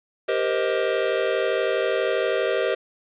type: chord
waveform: square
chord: C minor seventh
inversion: second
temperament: just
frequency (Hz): 392.4 / 470.9 / 523.3 / 627.9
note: G4 / Bb4 / C5 / Eb5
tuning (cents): +2 / +18 / 0 / +16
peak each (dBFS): -27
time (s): 0.28-2.75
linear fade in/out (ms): 10
effects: resampled to 8000 Hz + 8-bit